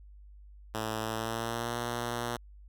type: tone with pitch glide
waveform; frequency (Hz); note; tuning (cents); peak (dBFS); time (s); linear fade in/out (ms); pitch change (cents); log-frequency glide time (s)
5% pulse; 110 to 119.26; A2 to A#2; 0 to +40; -21; 0.74-2.37; 10; +140; 0.99-1.76
effects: added 50 Hz sine -49 dBFS peak until 2.68 s